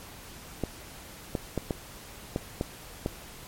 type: clicks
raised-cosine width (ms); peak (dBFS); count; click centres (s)
2; -14; 7; 0.637 / 1.352 / 1.577 / 1.708 / 2.361 / 2.611 / 3.061
effects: pink hiss -46 dBFS RMS until 3.47 s + MP3 64 kbps